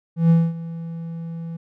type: tone with ADSR envelope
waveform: triangle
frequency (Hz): 166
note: E3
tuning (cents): +12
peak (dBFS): -8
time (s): 0.16-1.57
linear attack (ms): 140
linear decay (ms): 230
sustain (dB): -18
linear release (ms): 9
effects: none